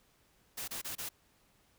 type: noise bursts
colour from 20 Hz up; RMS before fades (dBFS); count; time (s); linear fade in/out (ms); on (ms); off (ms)
white; -40; 4; 0.57-1.091; 10; 110; 27
effects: pink hiss -69 dBFS RMS until 1.78 s